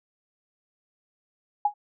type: tone with exponential decay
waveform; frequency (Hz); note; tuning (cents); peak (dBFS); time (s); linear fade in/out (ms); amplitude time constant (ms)
sine; 828; G#5; -5; -15; 1.65-1.74; 5; 19
effects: none